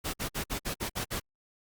pink noise bursts, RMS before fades -33 dBFS, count 8, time 0.04-1.201 s, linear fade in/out 20 ms, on 97 ms, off 55 ms, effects Opus 48 kbps

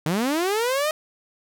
sawtooth linear sweep, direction up, 145.7 to 630 Hz, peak -17 dBFS, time 0.06-0.91 s, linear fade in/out 2 ms, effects none

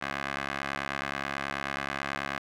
15% pulse tone with band-pass filter, 69.3 Hz, C#2, in tune, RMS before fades -34 dBFS, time 0.01-2.39 s, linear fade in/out 10 ms, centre 1700 Hz, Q 1.3, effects none

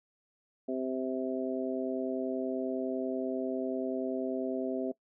harmonic tone, 130.2 Hz, C3, 8 cents flat, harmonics 2 / 3 / 4 / 5, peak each -34 / -36 / -40 / -37 dBFS, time 0.68-4.92 s, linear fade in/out 10 ms, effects noise-tail reverb RT60 0.1 s tail -20 dB re dry

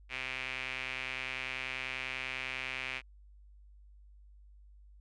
sawtooth tone with band-pass filter, 130.1 Hz, C3, 9 cents flat, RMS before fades -39 dBFS, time 0.09-3.02 s, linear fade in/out 50 ms, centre 2400 Hz, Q 4.4, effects added 50 Hz sine -54 dBFS peak until 5 s + resampled to 24000 Hz

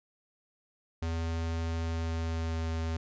square tone with pitch glide, 82.41 to 81.42 Hz, E2 to E2, 0 to -21 cents, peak -31 dBFS, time 1.02-2.97 s, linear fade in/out 5 ms, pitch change -21 cents, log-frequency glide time 1.82-2.68 s, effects resampled to 16000 Hz

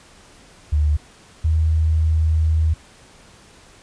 sine tone pair in turn, 74.7 / 79.39 Hz, D2 / D#2, +30 / +35 cents, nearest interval minor second, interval 105 cents, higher second, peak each -14 / -14 dBFS, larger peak neither, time 0.72-0.97 / 1.44-2.74 s, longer second, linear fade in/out 10 ms, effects pink hiss -48 dBFS RMS until 3.82 s + resampled to 22050 Hz

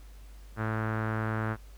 sawtooth tone with low-pass filter, 110 Hz, A2, in tune, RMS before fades -31 dBFS, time 0.56-1.57 s, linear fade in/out 50 ms, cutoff 1500 Hz, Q 3.4, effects added 50 Hz sine -46 dBFS peak until 1.77 s + pink hiss -60 dBFS RMS until 1.77 s

